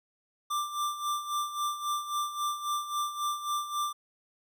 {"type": "tone with tremolo", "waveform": "square", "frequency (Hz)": 1182, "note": "D6", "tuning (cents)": 11, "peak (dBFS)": -28, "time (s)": [0.5, 3.93], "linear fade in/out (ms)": 10, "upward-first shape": "sine", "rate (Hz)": 3.7, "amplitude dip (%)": 70, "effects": []}